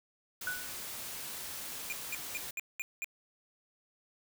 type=noise; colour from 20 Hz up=white; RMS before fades=-42 dBFS; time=0.41-2.51 s; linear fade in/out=5 ms
type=tone with exponential decay; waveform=sine; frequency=1480 Hz; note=F#6; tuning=in tune; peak=-30 dBFS; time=0.47-0.82 s; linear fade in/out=2 ms; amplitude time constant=74 ms
type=tone bursts; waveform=square; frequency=2415 Hz; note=D7; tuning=48 cents sharp; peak=-35 dBFS; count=6; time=1.9-3.044 s; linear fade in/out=0 ms; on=24 ms; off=200 ms
effects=none